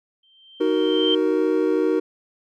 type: tone with exponential growth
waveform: sine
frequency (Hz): 3136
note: G7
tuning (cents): 0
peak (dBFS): -18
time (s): 0.23-1.15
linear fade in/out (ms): 5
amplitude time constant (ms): 200
type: chord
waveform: triangle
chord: D# minor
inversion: none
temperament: just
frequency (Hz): 311.1 / 373.4 / 466.7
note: D#4 / F#4 / A#4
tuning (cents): 0 / +16 / +2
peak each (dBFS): -20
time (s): 0.6-2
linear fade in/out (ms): 10
effects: none